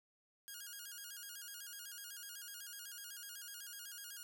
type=tone with vibrato; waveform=5% pulse; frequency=1530 Hz; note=G6; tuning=42 cents flat; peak=-37 dBFS; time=0.48-4.23 s; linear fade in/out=0 ms; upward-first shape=square; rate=8 Hz; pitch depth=110 cents each way; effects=none